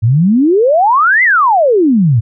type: exponential two-way sweep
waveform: sine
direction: up then down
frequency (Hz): 103.83 to 2093 to 103.83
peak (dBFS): -6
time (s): 0.02-2.21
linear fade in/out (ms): 20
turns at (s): 1.23
effects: none